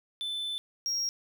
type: tone pair in turn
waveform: triangle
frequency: 3520 / 5598 Hz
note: A7 / F8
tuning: 0 / +3 cents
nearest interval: minor sixth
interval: 803 cents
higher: second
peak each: -30 / -27 dBFS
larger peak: second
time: 0.21-0.58 / 0.86-1.09 s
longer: first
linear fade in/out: 0 ms
effects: 11-bit